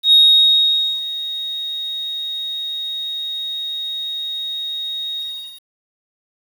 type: tone with ADSR envelope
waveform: sine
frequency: 3751 Hz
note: A#7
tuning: 10 cents sharp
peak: -5 dBFS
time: 0.03-5.63 s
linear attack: 94 ms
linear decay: 880 ms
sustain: -17 dB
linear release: 450 ms
effects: tanh soft clip ceiling -3 dBFS + 7-bit